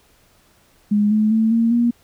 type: tone with pitch steps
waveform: sine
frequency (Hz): 207.5 / 214.6 / 221.9 / 229.4 / 237.3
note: G#3 / A3 / A3 / A#3 / A#3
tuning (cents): -1 / -43 / +15 / -28 / +31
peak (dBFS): -13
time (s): 0.91-1.91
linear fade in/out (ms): 10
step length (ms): 200
effects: pink hiss -56 dBFS RMS until 2.03 s